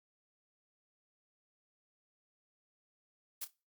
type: noise with echo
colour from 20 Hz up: blue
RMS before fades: -39 dBFS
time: 3.41-3.45 s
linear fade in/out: 10 ms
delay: 29 ms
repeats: 2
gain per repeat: -14 dB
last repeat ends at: 3.508 s
effects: noise-tail reverb RT60 0.3 s tail -22 dB re dry + Opus 48 kbps